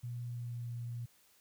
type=tone with pitch glide; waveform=sine; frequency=120.7 to 119.11 Hz; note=B2 to A#2; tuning=-39 to +38 cents; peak=-38 dBFS; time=0.03-1.06 s; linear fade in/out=10 ms; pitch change=-23 cents; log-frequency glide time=0.21-0.69 s; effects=white hiss -67 dBFS RMS until 1.4 s